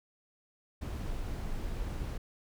brown noise, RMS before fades -36 dBFS, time 0.81-2.18 s, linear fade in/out 10 ms, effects none

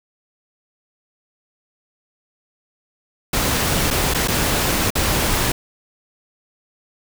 pink noise with dropouts, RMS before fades -19 dBFS, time 3.33-5.52 s, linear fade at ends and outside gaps 5 ms, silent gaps 3.905-3.909 / 4.139-4.145 / 4.276-4.282 / 4.904-4.953 s, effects none

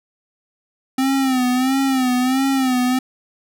square tone with vibrato, 260 Hz, C4, 11 cents flat, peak -16 dBFS, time 0.98-2.99 s, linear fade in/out 5 ms, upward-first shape sine, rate 1.5 Hz, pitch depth 77 cents each way, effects none

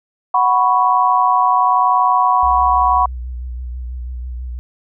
sine chord, F# suspended fourth, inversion none, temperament equal, 740 / 987.8 / 1108.7 Hz, F#5 / B5 / C#6, 0 / 0 / 0 cents, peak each -16 / -14 / -15 dBFS, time 0.34-3.06 s, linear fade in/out 5 ms
sine tone with vibrato, 61.74 Hz, B1, in tune, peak -23 dBFS, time 2.43-4.59 s, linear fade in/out 0 ms, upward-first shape triangle, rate 6.1 Hz, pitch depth 59 cents each way
effects none

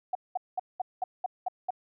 sine tone bursts, 740 Hz, F#5, in tune, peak -26 dBFS, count 8, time 0.13-1.706 s, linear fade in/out 5 ms, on 22 ms, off 200 ms, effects none

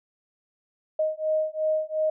sine beating tone pair, 622.3 / 625.1 Hz, D#5 / D#5, 0 / +8 cents, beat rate 2.8 Hz, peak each -26 dBFS, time 0.99-2.1 s, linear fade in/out 5 ms, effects none

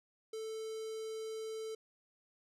square tone with notch filter, 441 Hz, A4, 4 cents sharp, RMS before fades -42 dBFS, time 0.33-1.75 s, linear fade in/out 5 ms, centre 1700 Hz, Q 0.61, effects low-pass 9000 Hz 12 dB/octave

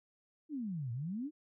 sine exponential two-way sweep, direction down then up, 321.1 to 112.9 to 321.1 Hz, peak -36 dBFS, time 0.49-1.31 s, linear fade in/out 50 ms, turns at 0.92 s, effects none

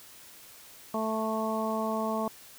harmonic tone, 220 Hz, A3, in tune, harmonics 1 / 2 / 3 / 4 / 5, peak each -32 / -36 / -33 / -36 / -35 dBFS, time 0.94-2.28 s, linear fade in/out 2 ms, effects white hiss -51 dBFS RMS until 2.58 s

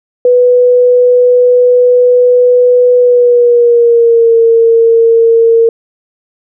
sine tone with pitch glide, 493.9 to 458.2 Hz, B4 to A#4, 0 to -30 cents, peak -3 dBFS, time 0.25-5.69 s, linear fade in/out 2 ms, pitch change -130 cents, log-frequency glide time 2.97-4.35 s, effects none

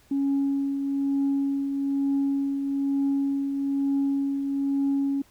sine tone with tremolo, 277.2 Hz, C#4, in tune, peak -19 dBFS, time 0.11-5.22 s, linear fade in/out 5 ms, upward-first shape triangle, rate 1.1 Hz, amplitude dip 50%, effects tanh soft clip ceiling -18 dBFS + pink hiss -59 dBFS RMS until 5.3 s

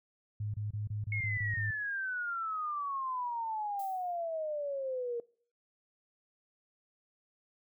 sine tone bursts, 105 Hz, G#2, 19 cents sharp, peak -33 dBFS, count 8, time 0.4-1.709 s, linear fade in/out 5 ms, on 140 ms, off 27 ms
sine exponential sweep, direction down, 2190 to 466.2 Hz, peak -33 dBFS, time 1.12-5.2 s, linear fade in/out 2 ms
violet noise with exponential decay, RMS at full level -48 dBFS, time 3.79-4.24 s, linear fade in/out 5 ms, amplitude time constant 96 ms
effects noise-tail reverb RT60 0.5 s tail -23 dB re dry

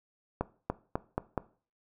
accelerating click train, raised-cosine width 1 ms, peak -15 dBFS, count 5, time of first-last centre 0.41-1.377 s, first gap 290 ms, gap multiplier 0.88, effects noise-tail reverb RT60 0.4 s tail -18 dB re dry

